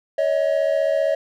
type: tone pair together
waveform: triangle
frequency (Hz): 560 / 635.3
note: C#5 / D#5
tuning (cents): +18 / +36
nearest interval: major second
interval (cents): 218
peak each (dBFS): -18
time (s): 0.18-1.15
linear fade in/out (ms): 5
effects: none